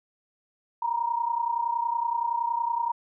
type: tone pair together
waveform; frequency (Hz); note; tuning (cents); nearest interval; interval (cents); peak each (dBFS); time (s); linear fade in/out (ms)
sine; 932.3 / 963; A#5 / B5; 0 / -44; minor second; 56; -26 / -29; 0.82-2.92; 5
effects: none